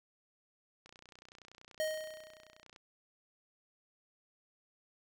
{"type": "click train", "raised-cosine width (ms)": 0.2, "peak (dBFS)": -37, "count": 59, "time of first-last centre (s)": [0.86, 2.762], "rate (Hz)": 30.5}
{"type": "tone with exponential decay", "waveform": "square", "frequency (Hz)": 624, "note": "D#5", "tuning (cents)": 5, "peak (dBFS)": -31, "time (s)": [1.8, 2.63], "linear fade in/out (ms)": 0, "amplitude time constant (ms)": 180}
{"effects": []}